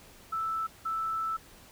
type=tone bursts at uneven times; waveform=sine; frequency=1318.5 Hz; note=E6; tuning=in tune; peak=-29 dBFS; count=2; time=0.32-0.67 / 0.85-1.37 s; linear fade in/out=10 ms; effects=pink hiss -54 dBFS RMS until 1.71 s